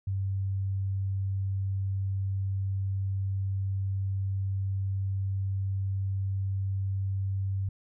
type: tone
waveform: sine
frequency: 97 Hz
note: G2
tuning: 18 cents flat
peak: -27 dBFS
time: 0.07-7.69 s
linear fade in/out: 5 ms
effects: none